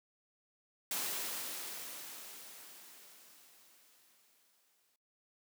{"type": "noise with exponential decay", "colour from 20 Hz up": "white", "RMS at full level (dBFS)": -36, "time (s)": [0.91, 4.96], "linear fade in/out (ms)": 2, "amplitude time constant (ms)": 880, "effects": ["noise-tail reverb RT60 0.4 s tail -25 dB re dry", "high-pass 200 Hz 12 dB/octave"]}